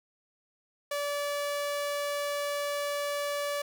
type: tone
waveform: sawtooth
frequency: 577 Hz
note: D5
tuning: 31 cents flat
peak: -26 dBFS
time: 0.91-3.62 s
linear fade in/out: 5 ms
effects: none